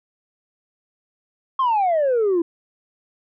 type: exponential sweep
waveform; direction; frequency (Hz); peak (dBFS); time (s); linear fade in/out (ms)
sine; down; 1092 to 327.6; -14; 1.59-2.42; 5
effects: tanh soft clip ceiling -14 dBFS